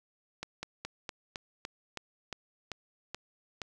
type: slowing click train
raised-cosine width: 0.2 ms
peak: -20 dBFS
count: 11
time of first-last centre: 0.43-3.617 s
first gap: 200 ms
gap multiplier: 1.1
effects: none